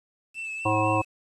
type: tone with vibrato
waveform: triangle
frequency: 2637 Hz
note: E7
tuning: in tune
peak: -30 dBFS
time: 0.34-1.05 s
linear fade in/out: 50 ms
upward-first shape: sine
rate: 4 Hz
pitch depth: 27 cents each way
type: harmonic tone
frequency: 107.3 Hz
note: A2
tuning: 43 cents flat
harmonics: 1 / 3 / 5 / 7 / 9 / 10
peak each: -28 / -28 / -28 / -28 / -28 / -28 dBFS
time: 0.65-1.02 s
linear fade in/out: 10 ms
effects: resampled to 24000 Hz + 9-bit